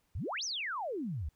sine exponential two-way sweep, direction up then down, 63.8 to 6470 to 63.8 Hz, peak -34 dBFS, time 0.15-1.29 s, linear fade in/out 5 ms, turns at 0.44 s, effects pink hiss -75 dBFS RMS until 1.35 s

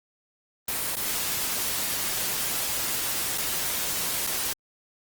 white noise with dropouts, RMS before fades -28 dBFS, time 0.68-4.53 s, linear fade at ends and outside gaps 2 ms, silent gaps 0.954-0.967 / 3.377-3.381 / 4.267-4.272 s, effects Opus 24 kbps

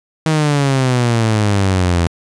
sawtooth exponential sweep, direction down, 160 to 83.4 Hz, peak -8 dBFS, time 0.26-2.07 s, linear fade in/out 0 ms, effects resampled to 22050 Hz

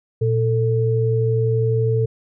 sine tone pair together, 117.6 / 444 Hz, A#2 / A4, +16 / +16 cents, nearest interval octave + major seventh, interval 2300 cents, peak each -17 / -20 dBFS, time 0.21-2.06 s, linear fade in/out 10 ms, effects none

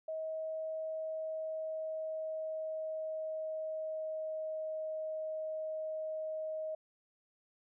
sine tone with pitch glide, 635 to 628.1 Hz, D#5 to D#5, +35 to +16 cents, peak -36 dBFS, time 0.08-6.75 s, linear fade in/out 5 ms, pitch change -19 cents, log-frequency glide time 0.85-4.87 s, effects none

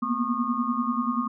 sine tone cluster, 229.1 / 239.4 / 249.6 / 1089 / 1220 Hz, A#3 / A#3 / B3 / C#6 / D#6, -30 / +46 / +19 / -31 / -34 cents, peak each -30 dBFS, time 0.02-1.28 s, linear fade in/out 10 ms, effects none

